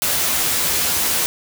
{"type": "noise with comb filter", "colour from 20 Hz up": "white", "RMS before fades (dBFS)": -19, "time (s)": [0.02, 1.26], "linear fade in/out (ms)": 0, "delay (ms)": 12, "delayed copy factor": 0.5, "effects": []}